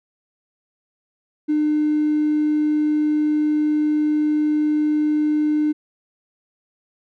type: tone with hard clipping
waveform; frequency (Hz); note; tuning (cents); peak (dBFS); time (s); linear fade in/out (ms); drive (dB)
triangle; 302.1; D4; +49; -16; 1.48-5.73; 20; 3
effects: none